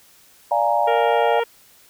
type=chord; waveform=sine; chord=Bb dominant seventh; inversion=first; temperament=equal; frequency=587.3 / 698.5 / 830.6 / 932.3 Hz; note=D5 / F5 / Ab5 / Bb5; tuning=0 / 0 / 0 / 0 cents; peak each=-22 / -21 / -21 / -22 dBFS; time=0.51-1.4 s; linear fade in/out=5 ms
type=harmonic tone; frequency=466.2 Hz; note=A#4; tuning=in tune; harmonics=1 / 2 / 3 / 4 / 5 / 6 / 7; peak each=-20 / -26 / -30 / -32 / -34 / -36 / -37 dBFS; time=0.87-1.44 s; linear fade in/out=10 ms
effects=white hiss -52 dBFS RMS until 1.89 s